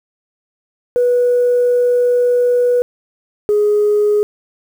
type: tone pair in turn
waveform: sine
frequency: 489.5 / 417 Hz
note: B4 / G#4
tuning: -15 / +7 cents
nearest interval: minor third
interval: 278 cents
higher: first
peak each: -9 dBFS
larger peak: neither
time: 0.96-2.82 / 3.49-4.23 s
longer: first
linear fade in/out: 0 ms
effects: tanh soft clip ceiling -6 dBFS + 7-bit